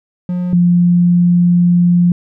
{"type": "tone pair in turn", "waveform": ["triangle", "sine"], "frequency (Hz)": [178.6, 175.23], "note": ["F3", "F3"], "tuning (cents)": [39, 6], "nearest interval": "unison", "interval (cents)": 33, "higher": "first", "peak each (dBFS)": [-13, -7], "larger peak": "second", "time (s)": [[0.29, 0.53], [0.53, 2.12]], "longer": "second", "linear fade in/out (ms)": 2, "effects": []}